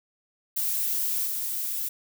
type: noise with level steps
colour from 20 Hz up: violet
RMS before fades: -27 / -30 dBFS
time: 0.56-1.89 s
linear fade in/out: 10 ms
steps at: 1.25 s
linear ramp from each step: 20 ms
effects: none